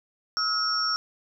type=tone cluster; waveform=sine; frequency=1293 / 1412 / 5480 Hz; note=E6 / F6 / F8; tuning=-34 / +19 / -34 cents; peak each=-29 / -32 / -25 dBFS; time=0.37-0.96 s; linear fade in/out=0 ms; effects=none